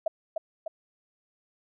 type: tone with echo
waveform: sine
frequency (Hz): 647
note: E5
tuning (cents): -32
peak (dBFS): -22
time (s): 0.06-0.08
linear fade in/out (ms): 5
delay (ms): 300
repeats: 2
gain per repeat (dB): -4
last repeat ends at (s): 0.68
effects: none